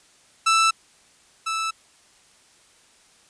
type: tone pair in turn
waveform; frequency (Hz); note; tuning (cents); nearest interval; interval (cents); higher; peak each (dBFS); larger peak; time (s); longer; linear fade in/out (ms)
sawtooth; 1323 / 1315.7; E6 / E6; +6 / -4; unison; 10; first; -12 / -20; first; 0.46-0.71 / 1.46-1.71; neither; 10
effects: white hiss -56 dBFS RMS until 3.29 s + resampled to 22050 Hz